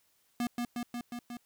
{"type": "tone with echo", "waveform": "square", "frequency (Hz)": 240.4, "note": "B3", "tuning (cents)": -46, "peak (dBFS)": -30, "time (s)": [0.4, 0.47], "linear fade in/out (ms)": 2, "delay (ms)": 180, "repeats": 5, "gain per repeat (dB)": -2, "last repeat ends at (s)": 1.37, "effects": ["white hiss -71 dBFS RMS until 1.45 s"]}